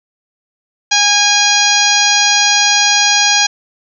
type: harmonic tone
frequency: 820 Hz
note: G#5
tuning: 22 cents flat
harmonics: 1 / 2 / 3 / 4 / 5 / 6 / 7 / 8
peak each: -17 / -17 / -17 / -17 / -17 / -17 / -17 / -17 dBFS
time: 0.91-3.47 s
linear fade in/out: 10 ms
effects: none